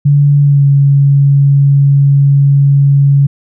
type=tone with pitch glide; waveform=sine; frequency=143.4 to 140.12 Hz; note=D3 to C#3; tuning=-41 to +19 cents; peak=-4 dBFS; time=0.05-3.27 s; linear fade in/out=10 ms; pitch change=-40 cents; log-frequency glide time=0.42-0.65 s; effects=none